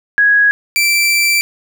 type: tone pair in turn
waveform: sine / sawtooth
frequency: 1661.2 / 2339 Hz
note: G#6 / D7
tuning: 0 / -8 cents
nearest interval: tritone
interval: 592 cents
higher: second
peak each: -7 dBFS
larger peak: neither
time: 0.18-0.51 / 0.76-1.41 s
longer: second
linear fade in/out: 0 ms
effects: none